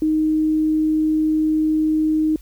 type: tone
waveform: sine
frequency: 311.1 Hz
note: D#4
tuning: in tune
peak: -15 dBFS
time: 0.02-2.36 s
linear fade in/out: 2 ms
effects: added 50 Hz sine -40 dBFS peak until 2.41 s + white hiss -54 dBFS RMS until 2.41 s